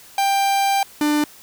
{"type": "tone pair in turn", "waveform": "45% pulse", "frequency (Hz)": [790, 297.8], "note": ["G5", "D4"], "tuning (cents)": [13, 24], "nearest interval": "octave + perfect fourth", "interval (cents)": 1689, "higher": "first", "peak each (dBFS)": -16, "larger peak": "neither", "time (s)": [[0.18, 0.83], [1.01, 1.24]], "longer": "first", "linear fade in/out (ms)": 2, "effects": ["white hiss -45 dBFS RMS until 1.42 s"]}